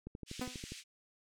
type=click train; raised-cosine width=3 ms; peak=-31 dBFS; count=9; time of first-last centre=0.07-0.72 s; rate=12.3 Hz
type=band-pass noise; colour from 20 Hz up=pink; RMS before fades=-50 dBFS; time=0.26-0.84 s; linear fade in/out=50 ms; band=2300 to 8600 Hz; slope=24 dB/octave
type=tone with exponential decay; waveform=sawtooth; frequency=251.1 Hz; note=B3; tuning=29 cents sharp; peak=-30 dBFS; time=0.41-0.61 s; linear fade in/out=5 ms; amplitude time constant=42 ms
effects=none